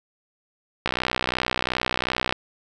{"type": "click train", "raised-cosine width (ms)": 0.3, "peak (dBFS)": -6, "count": 93, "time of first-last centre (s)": [0.86, 2.325], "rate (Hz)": 62.8, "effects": []}